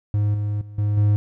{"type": "tone with level steps", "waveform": "triangle", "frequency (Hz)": 103.83, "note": "G#2", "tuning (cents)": 0, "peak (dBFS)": [-15, -19, -33, -16, -12], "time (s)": [0.14, 1.16], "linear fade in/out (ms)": 0, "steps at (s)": [0.34, 0.61, 0.78, 0.97], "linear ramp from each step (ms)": 5, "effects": []}